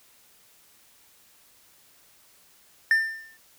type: tone with exponential decay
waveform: triangle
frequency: 1793 Hz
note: A6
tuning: 32 cents sharp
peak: -13 dBFS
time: 2.91-3.37 s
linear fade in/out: 1 ms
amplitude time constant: 100 ms
effects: white hiss -58 dBFS RMS until 3.58 s

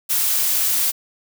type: noise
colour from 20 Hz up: blue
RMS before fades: -19 dBFS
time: 0.09-0.92 s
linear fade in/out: 20 ms
effects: none

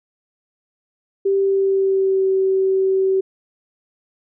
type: tone with pitch glide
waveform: sine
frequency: 392 to 382.4 Hz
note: G4 to G4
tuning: 0 to -43 cents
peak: -14 dBFS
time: 1.25-3.21 s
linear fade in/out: 10 ms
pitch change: -43 cents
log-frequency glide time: 1.36-2.27 s
effects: none

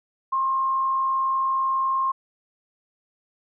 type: tone with frequency modulation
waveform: sine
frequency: 1065 Hz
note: C6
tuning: 30 cents sharp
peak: -20 dBFS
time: 0.32-2.12 s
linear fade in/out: 10 ms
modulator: 58.1 Hz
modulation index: 0.28
effects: none

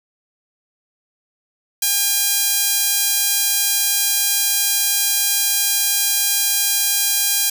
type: tone with high-pass filter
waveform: sawtooth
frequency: 807 Hz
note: G#5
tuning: 50 cents flat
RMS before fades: -18 dBFS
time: 1.82-7.5 s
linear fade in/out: 5 ms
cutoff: 5600 Hz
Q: 0.56
effects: none

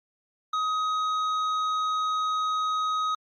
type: tone with hard clipping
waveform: triangle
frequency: 1260 Hz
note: D#6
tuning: 21 cents sharp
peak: -26 dBFS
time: 0.53-3.15 s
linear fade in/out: 5 ms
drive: 12 dB
effects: low-pass 6000 Hz 12 dB/octave + Opus 48 kbps

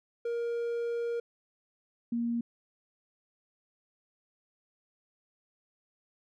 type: tone pair in turn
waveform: triangle / sine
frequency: 470 / 235 Hz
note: A#4 / A#3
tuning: +14 / +14 cents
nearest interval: octave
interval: 1200 cents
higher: first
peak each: -28 dBFS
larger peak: neither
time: 0.25-1.2 / 2.12-2.41 s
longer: first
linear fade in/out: 5 ms
effects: none

